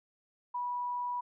sine tone, 978 Hz, B5, 17 cents flat, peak -32 dBFS, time 0.54-1.21 s, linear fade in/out 10 ms, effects none

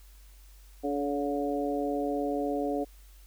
harmonic tone with a mistuned harmonic, 143.4 Hz, D3, 41 cents flat, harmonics 2 / 3 / 4 / 5, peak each -31 / -33 / -34 / -35 dBFS, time 0.83-2.85 s, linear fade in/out 20 ms, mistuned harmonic 4, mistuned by -22 cents, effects added 48 Hz sine -50 dBFS peak until 3.26 s + white hiss -61 dBFS RMS until 3.26 s

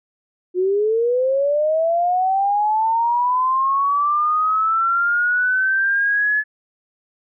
sine linear sweep, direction up, 355.4 to 1719 Hz, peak -15 dBFS, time 0.54-6.44 s, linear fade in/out 50 ms, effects none

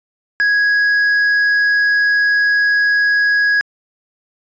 sine tone with tanh clipping, 1661.2 Hz, G#6, in tune, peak -12 dBFS, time 0.4-3.61 s, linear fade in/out 0 ms, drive 5 dB, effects resampled to 16000 Hz

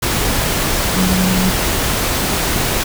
sine tone in noise, 185 Hz, F#3, in tune, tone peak -14 dBFS, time 0.96-1.51 s, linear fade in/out 10 ms, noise pink, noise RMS -17 dBFS, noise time 0.02-2.84 s, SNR 0 dB, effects none

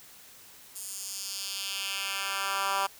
10% pulse tone with high-pass filter sweep, 196 Hz, G3, in tune, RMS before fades -33 dBFS, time 0.75-2.87 s, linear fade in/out 10 ms, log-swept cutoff 8900 to 950 Hz, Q 1.5, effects white hiss -52 dBFS RMS until 2.99 s

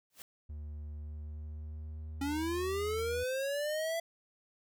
white noise with exponential growth, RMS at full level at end -44 dBFS, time 0.1-0.22 s, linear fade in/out 1 ms, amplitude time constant 25 ms
triangle tone with pitch glide, 75 to 79.46 Hz, D2 to D#2, +37 to +37 cents, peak -38 dBFS, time 0.49-3.24 s, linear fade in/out 10 ms, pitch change +100 cents, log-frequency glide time 0.98-2.78 s
square linear sweep, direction up, 273.4 to 672 Hz, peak -33 dBFS, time 2.21-4 s, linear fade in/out 5 ms
effects none

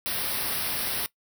white band-stop noise, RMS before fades -29 dBFS, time 0.06-1.06 s, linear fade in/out 0 ms, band 5600 to 8900 Hz, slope 96 dB/octave, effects noise-tail reverb RT60 0.1 s tail -19 dB re dry

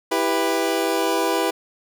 25% pulse chord, E minor, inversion none, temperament equal with one note detuned, 329.6 / 395.4 / 493.9 Hz, E4 / G4 / B4, 0 / +15 / 0 cents, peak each -20 dBFS, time 0.11-1.51 s, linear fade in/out 10 ms, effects none

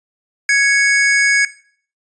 square tone pair together, 1665.2 / 2217 Hz, G#6 / C#7, +4 / 0 cents, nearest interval perfect fourth, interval 496 cents, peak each -14 dBFS, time 0.49-1.45 s, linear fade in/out 2 ms, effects noise-tail reverb RT60 0.5 s tail -17 dB re dry + resampled to 22050 Hz

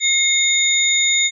sine tone cluster, 2143 / 3667 / 6930 Hz, C7 / A#7 / A8, +41 / -29 / -27 cents, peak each -18 dBFS, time 0-1.31 s, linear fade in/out 50 ms, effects none

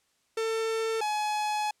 45% pulse tone pair in turn, 447.6 / 845 Hz, A4 / G#5, +30 / +30 cents, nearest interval major seventh, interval 1100 cents, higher second, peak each -27 / -27 dBFS, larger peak neither, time 0.37-1.01 / 1.01-1.71 s, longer second, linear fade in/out 5 ms, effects white hiss -71 dBFS RMS until 1.8 s + low-pass 9000 Hz 12 dB/octave

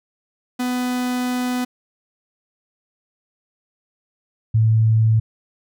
45% pulse / sine tone pair in turn, 249.2 / 111.01 Hz, B3 / A2, +16 / +16 cents, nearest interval octave + major second, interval 1400 cents, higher first, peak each -20 / -12 dBFS, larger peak second, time 0.59-1.65 / 4.54-5.2 s, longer first, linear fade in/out 10 ms, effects none

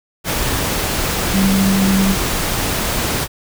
sine tone in noise, 193.6 Hz, G3, 21 cents flat, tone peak -12 dBFS, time 1.32-2.16 s, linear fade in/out 50 ms, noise pink, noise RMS -19 dBFS, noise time 0.24-3.28 s, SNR +4 dB, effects none

